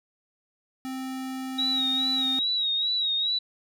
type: tone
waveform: square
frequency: 261.6 Hz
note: C4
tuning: in tune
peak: -32 dBFS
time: 0.85-2.39 s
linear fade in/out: 0 ms
type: tone with vibrato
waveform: sine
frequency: 3824 Hz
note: A#7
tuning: 43 cents sharp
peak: -23 dBFS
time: 1.58-3.39 s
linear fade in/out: 10 ms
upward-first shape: sine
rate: 2.4 Hz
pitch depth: 61 cents each way
effects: none